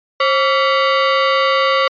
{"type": "ring-modulated tone", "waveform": "sawtooth", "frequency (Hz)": 841, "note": "G#5", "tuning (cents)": 22, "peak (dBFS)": -5, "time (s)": [0.2, 1.88], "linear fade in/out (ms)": 5, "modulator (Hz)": 305, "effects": ["resampled to 11025 Hz"]}